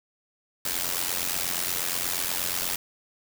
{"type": "noise with amplitude modulation", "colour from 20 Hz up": "white", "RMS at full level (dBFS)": -25, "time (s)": [0.65, 2.76], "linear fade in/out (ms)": 5, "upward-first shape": "sine", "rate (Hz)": 88.4, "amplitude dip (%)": 80, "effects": []}